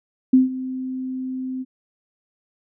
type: tone with ADSR envelope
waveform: sine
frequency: 258.7 Hz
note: C4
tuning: 19 cents flat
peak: -8 dBFS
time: 0.33-1.65 s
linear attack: 7 ms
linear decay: 150 ms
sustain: -17 dB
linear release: 36 ms
effects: none